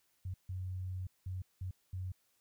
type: tone bursts at uneven times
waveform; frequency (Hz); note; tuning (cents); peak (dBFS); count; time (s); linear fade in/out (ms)
sine; 92.5; F#2; 0; -37; 5; 0.25-0.34 / 0.49-1.07 / 1.26-1.42 / 1.61-1.71 / 1.93-2.12; 5
effects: white hiss -75 dBFS RMS until 2.4 s